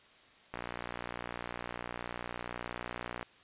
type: click train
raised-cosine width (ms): 0.5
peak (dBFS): -23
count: 162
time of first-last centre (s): 0.54-3.228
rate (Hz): 59.9
effects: white hiss -60 dBFS RMS until 3.43 s + resampled to 8000 Hz